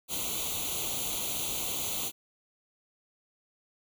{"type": "noise with comb filter", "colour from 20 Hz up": "white", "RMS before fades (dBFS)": -33, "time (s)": [0.08, 2.12], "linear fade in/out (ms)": 50, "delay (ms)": 0.29, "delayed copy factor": 0.9, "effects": []}